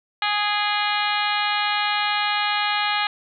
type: harmonic tone with a mistuned harmonic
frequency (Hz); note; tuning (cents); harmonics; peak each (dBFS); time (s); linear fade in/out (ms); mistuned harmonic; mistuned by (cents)
415.3; G#4; 0; 2 / 3 / 4 / 5 / 6 / 7 / 8 / 9 / 10; -25 / -27 / -28 / -29 / -30 / -30 / -31 / -32 / -32; 0.22-3.07; 2; 6; -38
effects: none